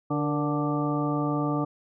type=harmonic tone with a mistuned harmonic; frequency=146.83 Hz; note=D3; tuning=in tune; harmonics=1 / 2 / 3 / 4 / 5 / 6 / 8; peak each=-29 / -27 / -35 / -35 / -36 / -37 / -33 dBFS; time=0.1-1.65 s; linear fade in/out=10 ms; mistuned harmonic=3; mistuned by=+86 cents; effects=none